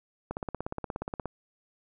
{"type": "click train", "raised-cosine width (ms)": 1, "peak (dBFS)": -19, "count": 17, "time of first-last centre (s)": [0.31, 1.257], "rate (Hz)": 16.9, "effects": []}